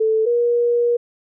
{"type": "tone pair in turn", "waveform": "sine", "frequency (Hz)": [440, 477.1], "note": ["A4", "A#4"], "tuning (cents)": [0, 40], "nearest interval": "minor second", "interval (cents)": 140, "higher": "second", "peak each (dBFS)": -14, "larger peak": "neither", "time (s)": [[0, 0.26], [0.26, 0.97]], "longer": "second", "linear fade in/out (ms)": 10, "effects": []}